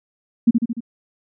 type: tone with echo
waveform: sine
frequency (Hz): 233.1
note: A#3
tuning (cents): 0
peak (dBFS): -8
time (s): 0.47-0.51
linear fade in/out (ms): 10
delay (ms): 74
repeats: 4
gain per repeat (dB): -4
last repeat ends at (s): 0.806
effects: none